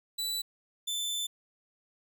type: tone pair in turn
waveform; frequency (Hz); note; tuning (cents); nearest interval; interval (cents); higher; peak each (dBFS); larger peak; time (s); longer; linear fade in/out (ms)
sawtooth; 3962 / 3530; B7 / A7; +5 / +5; major second; 200; first; -28; neither; 0.18-0.42 / 0.87-1.27; second; 10
effects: none